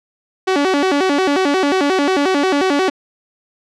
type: tone with vibrato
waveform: sawtooth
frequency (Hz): 328.4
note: E4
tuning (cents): -6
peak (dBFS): -9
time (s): 0.47-2.9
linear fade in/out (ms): 10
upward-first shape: square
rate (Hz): 5.6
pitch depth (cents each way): 240
effects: low-pass 5000 Hz 12 dB/octave